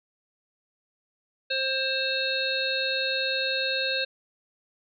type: harmonic tone with a mistuned harmonic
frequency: 530 Hz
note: C5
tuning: 22 cents sharp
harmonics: 1 / 3 / 5 / 7 / 8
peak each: -31 / -31 / -31 / -31 / -31 dBFS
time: 1.5-4.05 s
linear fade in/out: 10 ms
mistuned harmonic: 7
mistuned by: +26 cents
effects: none